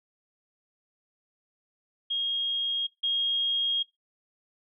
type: tone pair in turn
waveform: sine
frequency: 3257 / 3257 Hz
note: G#7 / G#7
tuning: -34 / -34 cents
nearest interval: unison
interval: 0 cents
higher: neither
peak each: -26 / -24 dBFS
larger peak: second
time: 2.1-2.87 / 3.03-3.83 s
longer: second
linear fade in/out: 10 ms
effects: noise-tail reverb RT60 0.2 s tail -22 dB re dry